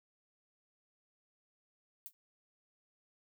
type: noise with exponential decay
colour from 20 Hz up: violet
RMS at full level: -42 dBFS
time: 2.06-2.13 s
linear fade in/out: 0 ms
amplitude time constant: 15 ms
effects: none